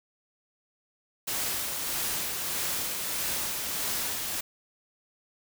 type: noise with tremolo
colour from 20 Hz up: white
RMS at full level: -30 dBFS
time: 1.27-4.41 s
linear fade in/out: 10 ms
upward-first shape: sine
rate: 1.6 Hz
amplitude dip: 30%
effects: none